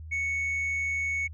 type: tone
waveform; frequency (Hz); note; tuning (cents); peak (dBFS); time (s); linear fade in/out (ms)
sine; 2217; C#7; 0; -24; 0.11-1.28; 20
effects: tanh soft clip ceiling -26 dBFS + added 79 Hz sine -39 dBFS peak until 1.33 s